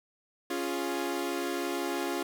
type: chord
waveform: sawtooth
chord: Db major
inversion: none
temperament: equal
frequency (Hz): 277.2 / 349.2 / 415.3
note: Db4 / F4 / Ab4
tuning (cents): 0 / 0 / 0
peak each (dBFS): -31 / -29 / -34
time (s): 0.5-2.23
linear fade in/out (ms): 5
effects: 9-bit

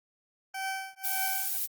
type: tone with tremolo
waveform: 20% pulse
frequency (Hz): 770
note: G5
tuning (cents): -31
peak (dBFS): -25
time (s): 0.54-1.57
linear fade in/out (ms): 5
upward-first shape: triangle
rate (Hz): 1.8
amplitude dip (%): 100
type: noise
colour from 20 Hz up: violet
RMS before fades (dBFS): -31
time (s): 1.03-1.67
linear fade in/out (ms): 20
effects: Opus 24 kbps

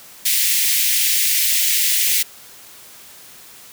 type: high-pass noise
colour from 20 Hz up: white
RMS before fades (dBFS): -17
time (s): 0.25-2.23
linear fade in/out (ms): 10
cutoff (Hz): 1900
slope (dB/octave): 48
effects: white hiss -42 dBFS RMS until 3.72 s + high-pass 60 Hz 12 dB/octave

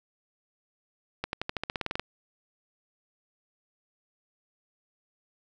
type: accelerating click train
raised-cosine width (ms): 0.3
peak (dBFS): -14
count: 13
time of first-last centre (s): 1.24-1.996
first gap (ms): 91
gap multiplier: 0.93
effects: none

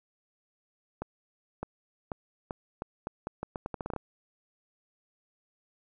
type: accelerating click train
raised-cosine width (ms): 1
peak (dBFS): -20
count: 16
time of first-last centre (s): 1.02-3.963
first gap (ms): 610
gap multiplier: 0.8
effects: none

